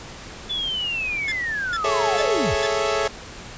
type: linear sweep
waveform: sine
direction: down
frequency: 3483 to 30.87 Hz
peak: -23 dBFS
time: 0.49-2.56 s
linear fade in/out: 20 ms
type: tone bursts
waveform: 20% pulse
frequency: 1734 Hz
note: A6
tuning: 26 cents flat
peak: -21 dBFS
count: 4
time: 1.28-2.666 s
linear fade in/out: 2 ms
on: 39 ms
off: 410 ms
type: chord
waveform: sawtooth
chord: A major seventh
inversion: third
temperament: equal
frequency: 415.3 / 440 / 554.4 / 659.3 Hz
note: G#4 / A4 / C#5 / E5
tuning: 0 / 0 / 0 / 0 cents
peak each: -22 dBFS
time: 1.84-3.08 s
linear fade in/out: 5 ms
effects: pink hiss -38 dBFS RMS until 3.57 s + resampled to 16000 Hz